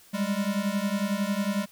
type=beating tone pair; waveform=square; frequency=196 / 207 Hz; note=G3 / G#3; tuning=0 / -5 cents; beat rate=11 Hz; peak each=-29 dBFS; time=0.13-1.66 s; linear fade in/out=20 ms; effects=white hiss -55 dBFS RMS until 1.71 s